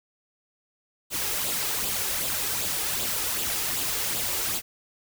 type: noise with flanger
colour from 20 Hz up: white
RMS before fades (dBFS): -28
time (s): 1.1-4.62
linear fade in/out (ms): 50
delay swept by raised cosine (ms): 0.25 to 2.45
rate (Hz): 2.6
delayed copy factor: +0.5
effects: none